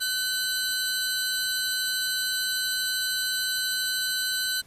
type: tone pair together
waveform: sawtooth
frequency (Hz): 1516 / 4047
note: F#6 / B7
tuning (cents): +42 / +42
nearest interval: octave + perfect fourth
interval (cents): 1700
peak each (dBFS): -25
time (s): 0-4.62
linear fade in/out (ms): 20
effects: pink hiss -56 dBFS RMS until 4.66 s + resampled to 32000 Hz